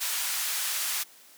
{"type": "band-pass noise", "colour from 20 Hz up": "white", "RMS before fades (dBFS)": -30, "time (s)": [0, 1.04], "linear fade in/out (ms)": 20, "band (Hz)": [1100, 16000], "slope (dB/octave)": 12, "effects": ["white hiss -54 dBFS RMS until 1.37 s", "high-pass 200 Hz 12 dB/octave"]}